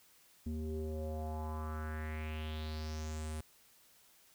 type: tone with low-pass filter sweep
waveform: square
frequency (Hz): 77.78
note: D#2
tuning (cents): 0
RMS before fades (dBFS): -40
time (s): 0.46-3.41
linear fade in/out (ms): 5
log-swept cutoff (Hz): 270 to 10000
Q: 4.2
effects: white hiss -65 dBFS RMS until 4.34 s